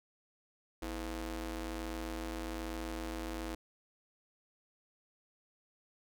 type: ring-modulated tone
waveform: sawtooth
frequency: 188.8 Hz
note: F#3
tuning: 35 cents sharp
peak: -31 dBFS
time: 0.82-3.55 s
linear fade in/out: 5 ms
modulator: 135 Hz
effects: none